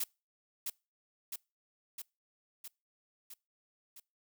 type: noise with echo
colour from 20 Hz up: blue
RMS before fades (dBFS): -34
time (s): 0-0.04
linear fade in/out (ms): 5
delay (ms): 660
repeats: 6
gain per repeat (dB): -3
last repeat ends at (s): 4
effects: noise-tail reverb RT60 0.3 s tail -26 dB re dry